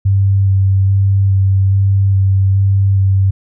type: tone with vibrato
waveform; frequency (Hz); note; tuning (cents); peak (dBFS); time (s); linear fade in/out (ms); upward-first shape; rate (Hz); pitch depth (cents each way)
sine; 97.3; G2; -12; -8; 0.05-3.31; 10; square; 1.2; 12
effects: none